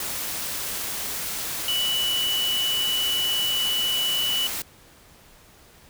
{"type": "tone in noise", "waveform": "sine", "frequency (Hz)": 2960, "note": "F#7", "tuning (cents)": 0, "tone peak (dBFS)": -22, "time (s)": [1.68, 4.47], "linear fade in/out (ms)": 2, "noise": "white", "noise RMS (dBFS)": -30, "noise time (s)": [0, 4.62], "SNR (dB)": 5, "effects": ["pink hiss -52 dBFS RMS until 5.89 s"]}